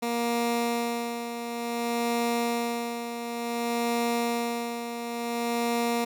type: tone with tremolo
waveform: 15% pulse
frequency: 235.6 Hz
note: A#3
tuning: 19 cents sharp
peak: -18 dBFS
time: 0.02-6.05 s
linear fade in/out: 10 ms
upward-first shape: sine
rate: 0.56 Hz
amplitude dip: 60%
effects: none